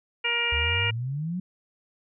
harmonic tone, 472.1 Hz, A#4, 22 cents sharp, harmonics 1 / 2 / 3 / 4 / 5 / 6, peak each -36 / -36 / -34 / -32 / -27 / -27 dBFS, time 0.24-0.91 s, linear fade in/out 10 ms
sine exponential sweep, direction up, 70.6 to 188 Hz, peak -27 dBFS, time 0.52-1.4 s, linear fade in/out 5 ms
effects none

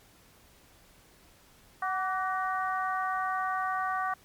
harmonic tone with a mistuned harmonic, 374.3 Hz, F#4, 20 cents sharp, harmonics 2 / 3 / 4 / 5, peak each -32 / -31 / -36 / -39 dBFS, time 1.82-4.14 s, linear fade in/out 5 ms, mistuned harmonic 3, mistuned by +49 cents, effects pink hiss -59 dBFS RMS until 4.24 s + MP3 96 kbps

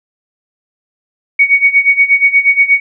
sine tone with tremolo, 2237 Hz, C#7, 15 cents sharp, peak -3 dBFS, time 1.39-2.8 s, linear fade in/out 5 ms, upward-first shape sine, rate 8.4 Hz, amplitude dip 85%, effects none

